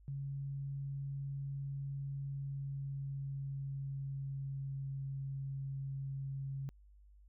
sine tone with pitch glide, 138.59 to 136.52 Hz, C#3 to C#3, 0 to -26 cents, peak -38 dBFS, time 0.08-6.69 s, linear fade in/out 0 ms, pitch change -26 cents, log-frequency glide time 2.21-5.03 s, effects added 50 Hz sine -58 dBFS peak until 7.28 s

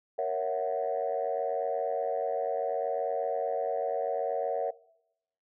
sine chord, F# dominant seventh, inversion first, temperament equal, 466.2 / 554.4 / 659.3 / 740 Hz, A#4 / C#5 / E5 / F#5, 0 / 0 / 0 / 0 cents, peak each -33 / -32 / -32 / -33 dBFS, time 0.18-4.71 s, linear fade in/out 10 ms, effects noise-tail reverb RT60 0.8 s tail -21 dB re dry + tanh soft clip ceiling -20 dBFS

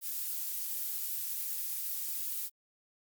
violet noise, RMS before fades -36 dBFS, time 0.01-2.5 s, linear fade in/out 50 ms, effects Opus 48 kbps

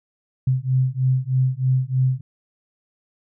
sine beating tone pair, 128.2 / 131.4 Hz, C3 / C3, -35 / +8 cents, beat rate 3.2 Hz, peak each -20 dBFS, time 0.47-2.21 s, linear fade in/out 5 ms, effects none

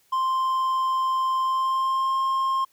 triangle tone with pitch glide, 1046.5 to 1064.2 Hz, C6 to C6, 0 to +29 cents, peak -19 dBFS, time 0.12-2.65 s, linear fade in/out 10 ms, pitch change +29 cents, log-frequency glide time 1.42-2.19 s, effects white hiss -63 dBFS RMS until 2.72 s

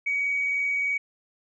sine tone with amplitude modulation, 2259 Hz, C#7, 32 cents sharp, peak -21 dBFS, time 0.06-0.98 s, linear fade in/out 10 ms, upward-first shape sine, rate 83.1 Hz, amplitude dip 30%, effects tanh soft clip ceiling -17 dBFS

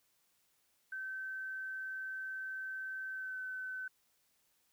sine tone with pitch glide, 1541 to 1519.8 Hz, G6 to F#6, -30 to +46 cents, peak -39 dBFS, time 0.92-3.88 s, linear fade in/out 5 ms, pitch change -24 cents, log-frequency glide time 3.11-3.38 s, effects white hiss -75 dBFS RMS until 4.72 s

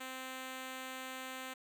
5% pulse tone, 260 Hz, C4, 11 cents flat, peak -31 dBFS, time 0-1.54 s, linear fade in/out 10 ms, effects none

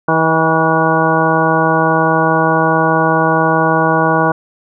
harmonic tone with a mistuned harmonic, 161.4 Hz, E3, 36 cents flat, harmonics 1 / 2 / 3 / 4 / 5 / 6 / 7 / 9, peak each -18 / -18 / -18 / -18 / -18 / -18 / -18 / -18 dBFS, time 0.08-4.32 s, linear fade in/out 5 ms, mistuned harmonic 4, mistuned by -17 cents, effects none

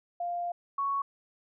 sine tone pair in turn, 698.5 / 1111.5 Hz, F5 / C#6, 0 / +4 cents, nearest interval minor sixth, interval 804 cents, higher second, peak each -30 / -27 dBFS, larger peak second, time 0.2-0.52 / 0.78-1.02 s, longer first, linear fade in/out 5 ms, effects none

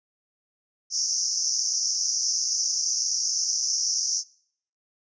white band-pass noise, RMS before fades -26 dBFS, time 0.9-4.24 s, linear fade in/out 50 ms, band 5200 to 6300 Hz, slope 96 dB/octave, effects noise-tail reverb RT60 0.6 s tail -23 dB re dry + resampled to 16000 Hz

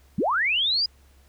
sine linear sweep, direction up, 131.6 to 4978 Hz, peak -20 dBFS, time 0.18-0.86 s, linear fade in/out 5 ms, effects added 68 Hz sine -54 dBFS peak until 1.28 s + pink hiss -61 dBFS RMS until 1.28 s

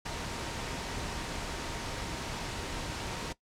sine tone in noise, 931 Hz, A#5, 2 cents flat, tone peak -48 dBFS, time 0.05-3.33 s, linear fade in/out 10 ms, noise pink, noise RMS -37 dBFS, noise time 0.05-3.33 s, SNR -14 dB, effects noise-tail reverb RT60 0.1 s tail -18 dB re dry + low-pass 7000 Hz 12 dB/octave

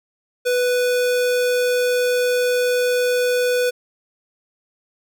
square tone, 494.6 Hz, B4, 3 cents sharp, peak -17 dBFS, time 0.45-3.71 s, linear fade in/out 20 ms, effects none

